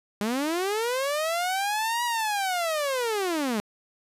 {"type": "linear two-way sweep", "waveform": "sawtooth", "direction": "up then down", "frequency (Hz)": [199.1, 970, 199.1], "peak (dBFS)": -21, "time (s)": [0.21, 3.6], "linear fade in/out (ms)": 0, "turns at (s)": 2.04, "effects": ["resampled to 32000 Hz"]}